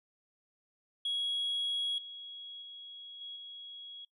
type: tone with level steps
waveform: sine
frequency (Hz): 3322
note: G#7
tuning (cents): 0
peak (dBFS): -29 / -43 / -45 / -41 / -44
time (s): 1.05-4.05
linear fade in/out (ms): 5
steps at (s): 1.98 / 2.62 / 3.21 / 3.36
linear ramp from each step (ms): 2
effects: noise-tail reverb RT60 0.1 s tail -21 dB re dry + tanh soft clip ceiling -28 dBFS